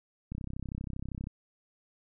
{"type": "click train", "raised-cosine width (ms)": 5, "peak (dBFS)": -25, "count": 32, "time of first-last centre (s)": [0.32, 1.271], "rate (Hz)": 32.6, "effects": []}